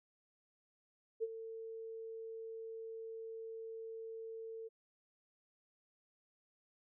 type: tone with ADSR envelope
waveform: sine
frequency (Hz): 450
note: A4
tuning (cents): +39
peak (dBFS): -32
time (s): 1.2-4.69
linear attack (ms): 31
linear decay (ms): 36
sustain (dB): -12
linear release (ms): 22
effects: none